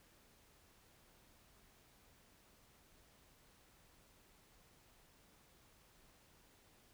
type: silence
effects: pink hiss -68 dBFS RMS until 6.93 s